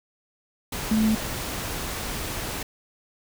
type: tone in noise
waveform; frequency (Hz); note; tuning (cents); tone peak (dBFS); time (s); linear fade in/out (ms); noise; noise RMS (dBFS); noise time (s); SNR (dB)
sine; 218.3; A3; -13; -18; 0.91-1.15; 5; pink; -31; 0.72-2.63; +10
effects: none